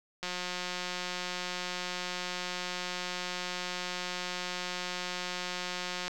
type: click train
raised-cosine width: 0.2 ms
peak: -18 dBFS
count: 1054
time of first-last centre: 0.23-6.08 s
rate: 180 Hz
effects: none